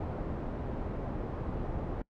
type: low-pass noise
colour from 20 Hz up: pink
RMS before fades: -36 dBFS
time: 0-2.02 s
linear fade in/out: 5 ms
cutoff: 720 Hz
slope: 12 dB/octave
effects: noise-tail reverb RT60 0.1 s tail -23 dB re dry